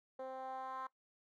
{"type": "tone with band-pass filter sweep", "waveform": "10% pulse", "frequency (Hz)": 261.6, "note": "C4", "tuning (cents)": 0, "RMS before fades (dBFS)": -45, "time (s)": [0.19, 0.87], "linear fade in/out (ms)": 5, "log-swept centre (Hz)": [560, 1100], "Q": 3.6, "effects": ["noise-tail reverb RT60 0.1 s tail -18 dB re dry"]}